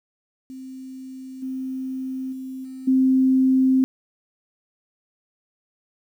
sine tone with level steps, 261.6 Hz, C4, in tune, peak -34 / -26 / -30 / -33 / -14 dBFS, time 0.5-3.84 s, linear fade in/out 0 ms, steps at 1.42 / 2.32 / 2.64 / 2.87 s, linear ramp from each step 10 ms, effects 9-bit

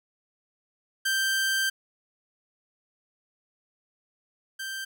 sawtooth tone pair in turn, 1568 / 1568 Hz, G6 / G6, 0 / 0 cents, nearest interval unison, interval 0 cents, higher neither, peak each -20 / -29 dBFS, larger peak first, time 1.05-1.7 / 4.59-4.85 s, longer first, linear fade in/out 10 ms, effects none

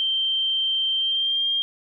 sine tone with pitch glide, 3136 to 3206 Hz, G7 to G7, 0 to +38 cents, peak -20 dBFS, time 0-1.62 s, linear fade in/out 0 ms, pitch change +38 cents, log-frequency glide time 0.96-1.49 s, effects none

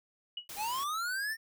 sine tone with exponential decay, 2926 Hz, F#7, 20 cents flat, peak -33 dBFS, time 0.37-0.48 s, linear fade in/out 5 ms, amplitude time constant 23 ms
white noise, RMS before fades -44 dBFS, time 0.49-0.84 s, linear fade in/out 5 ms
square linear sweep, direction up, 784 to 1827 Hz, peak -33 dBFS, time 0.56-1.37 s, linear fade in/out 50 ms
effects none

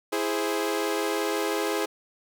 sawtooth chord, E augmented, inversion none, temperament equal, 329.6 / 415.3 / 523.3 Hz, E4 / G#4 / B#4, 0 / 0 / 0 cents, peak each -26 / -24 / -28 dBFS, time 0.12-1.86 s, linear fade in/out 10 ms, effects none

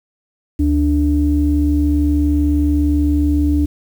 sine tone pair together, 73.42 / 293.7 Hz, D2 / D4, 0 / 0 cents, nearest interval 2 octaves, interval 2400 cents, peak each -14 dBFS, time 0.59-3.66 s, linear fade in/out 10 ms, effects tanh soft clip ceiling -4 dBFS + 7-bit

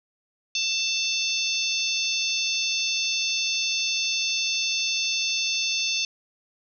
harmonic tone, 888 Hz, A5, 16 cents sharp, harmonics 3 / 4 / 5 / 6 / 7, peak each -28 / -29 / -30 / -31 / -31 dBFS, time 0.55-6.05 s, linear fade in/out 2 ms, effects none

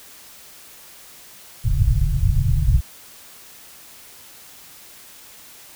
pink low-pass noise, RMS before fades -17 dBFS, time 1.64-2.81 s, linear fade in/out 20 ms, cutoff 150 Hz, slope 96 dB/octave, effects white hiss -44 dBFS RMS until 5.75 s

